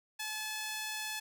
sawtooth tone with high-pass filter, 861 Hz, A5, 38 cents flat, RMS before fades -39 dBFS, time 0.19-1.2 s, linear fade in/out 10 ms, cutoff 1800 Hz, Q 0.66, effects none

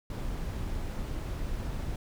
brown noise, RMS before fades -34 dBFS, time 0.1-1.96 s, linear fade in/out 2 ms, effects none

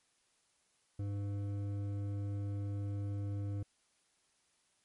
triangle tone with hard clipping, 100.8 Hz, G2, 49 cents sharp, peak -37 dBFS, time 0.99-3.63 s, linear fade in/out 5 ms, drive 13 dB, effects white hiss -74 dBFS RMS until 4.84 s + MP3 48 kbps

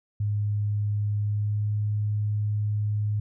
sine tone with pitch glide, 103.83 to 104.92 Hz, G#2 to G#2, 0 to +18 cents, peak -23 dBFS, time 0.2-3.2 s, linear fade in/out 5 ms, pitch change +18 cents, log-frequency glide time 1.2-1.7 s, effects none

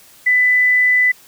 sine tone, 1996 Hz, B6, 18 cents sharp, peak -10 dBFS, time 0.26-1.12 s, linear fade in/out 10 ms, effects white hiss -46 dBFS RMS until 1.27 s

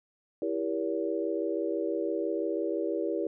sine chord, E diminished seventh, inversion none, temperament just, 329.6 / 395.6 / 474.7 / 569.6 Hz, E4 / G4 / Bb4 / Db5, 0 / +16 / +31 / +47 cents, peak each -32 / -33 / -34 / -35 dBFS, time 0.42-3.27 s, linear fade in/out 2 ms, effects none

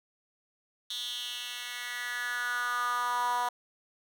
10% pulse tone with high-pass filter sweep, 244 Hz, B3, 21 cents flat, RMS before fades -33 dBFS, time 0.9-3.49 s, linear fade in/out 5 ms, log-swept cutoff 3600 to 860 Hz, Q 4.7, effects none

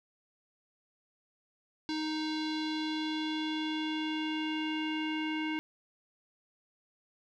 square tone with low-pass filter sweep, 311.1 Hz, D#4, in tune, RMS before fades -34 dBFS, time 1.89-5.59 s, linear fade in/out 0 ms, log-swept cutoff 4400 to 2500 Hz, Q 3.9, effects none

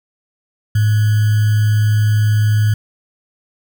sine tone with sample-and-hold, 106.6 Hz, G#2, 46 cents sharp, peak -10 dBFS, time 0.75-2.74 s, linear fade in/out 5 ms, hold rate 1575 Hz, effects none

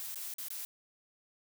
blue noise with dropouts, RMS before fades -41 dBFS, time 0-0.65 s, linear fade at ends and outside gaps 0 ms, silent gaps 0.145-0.157 / 0.339-0.383 / 0.484-0.504 s, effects none

